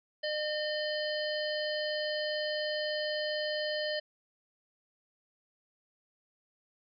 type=harmonic tone with a mistuned harmonic; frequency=607 Hz; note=D#5; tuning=43 cents flat; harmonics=1 / 3 / 5 / 7 / 8; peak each=-33 / -38 / -40 / -41 / -42 dBFS; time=0.23-4 s; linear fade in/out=10 ms; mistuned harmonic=5; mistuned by=+16 cents; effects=none